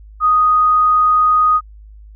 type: tone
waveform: sine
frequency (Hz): 1244.5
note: D#6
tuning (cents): 0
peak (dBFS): -9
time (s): 0.2-1.61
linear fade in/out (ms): 50
effects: added 52 Hz sine -36 dBFS peak until 2.15 s